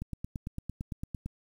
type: click train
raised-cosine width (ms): 5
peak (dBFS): -23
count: 12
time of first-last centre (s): 0.02-1.26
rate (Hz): 8.87
effects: 9-bit